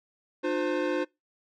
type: tone cluster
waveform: square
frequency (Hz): 301 / 356.8 / 518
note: D4 / F4 / C5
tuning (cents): +43 / +37 / -17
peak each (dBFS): -31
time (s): 0.43-1.05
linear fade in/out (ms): 20
effects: noise-tail reverb RT60 0.2 s tail -24 dB re dry + low-pass 3000 Hz 12 dB/octave